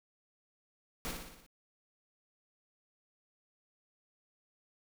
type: noise with echo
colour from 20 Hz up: pink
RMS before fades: -38 dBFS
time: 1.05-1.11 s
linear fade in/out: 0 ms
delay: 59 ms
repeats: 6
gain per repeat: -4 dB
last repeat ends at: 1.464 s
effects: none